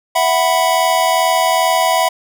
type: chord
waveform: square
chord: E suspended second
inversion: none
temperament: just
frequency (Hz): 659.3 / 741.7 / 988.9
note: E5 / F#5 / B5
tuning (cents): 0 / +4 / +2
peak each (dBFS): -17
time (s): 0.15-2.09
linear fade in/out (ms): 10
effects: none